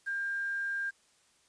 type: tone with quantisation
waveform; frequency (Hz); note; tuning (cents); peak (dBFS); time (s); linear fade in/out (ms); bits
sine; 1600; G6; +35; -31; 0.06-0.91; 20; 9
effects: white hiss -67 dBFS RMS until 1.48 s + resampled to 22050 Hz